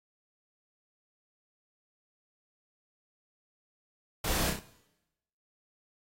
pink noise with echo, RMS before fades -32 dBFS, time 4.24-4.5 s, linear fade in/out 5 ms, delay 31 ms, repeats 3, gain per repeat -4 dB, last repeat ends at 4.593 s, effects noise-tail reverb RT60 0.9 s tail -18 dB re dry + AAC 48 kbps

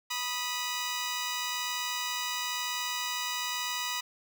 10% pulse tone pair together, 981 / 1246.5 Hz, B5 / D#6, -12 / +3 cents, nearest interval major third, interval 415 cents, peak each -24 / -28 dBFS, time 0.1-4.01 s, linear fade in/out 10 ms, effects none

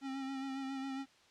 square tone with vibrato, 269 Hz, C4, 48 cents sharp, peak -39 dBFS, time 0.01-1.06 s, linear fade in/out 50 ms, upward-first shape sine, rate 7.3 Hz, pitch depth 30 cents each way, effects white hiss -65 dBFS RMS until 1.3 s + low-pass 5000 Hz 12 dB/octave

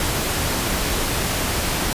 pink noise, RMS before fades -22 dBFS, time 0-1.93 s, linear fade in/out 2 ms, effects resampled to 32000 Hz

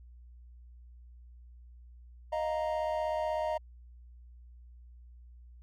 triangle chord, Eb suspended second, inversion none, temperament equal, 622.3 / 698.5 / 932.3 Hz, Eb5 / F5 / Bb5, 0 / 0 / 0 cents, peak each -30 / -35 / -34 dBFS, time 2.32-3.58 s, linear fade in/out 10 ms, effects added 60 Hz sine -50 dBFS peak until 5.62 s

